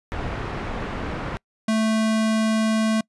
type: low-pass noise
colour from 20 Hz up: pink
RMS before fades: -29 dBFS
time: 0.12-1.37 s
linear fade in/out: 0 ms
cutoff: 1900 Hz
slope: 12 dB/octave
type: tone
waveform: square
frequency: 220 Hz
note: A3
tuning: in tune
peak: -19 dBFS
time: 1.68-3.01 s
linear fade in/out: 5 ms
effects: noise-tail reverb RT60 0.1 s tail -26 dB re dry + resampled to 24000 Hz